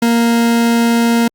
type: tone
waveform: 40% pulse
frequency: 233.1 Hz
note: A#3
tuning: in tune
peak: -9 dBFS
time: 0.02-1.28 s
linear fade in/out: 5 ms
effects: Opus 48 kbps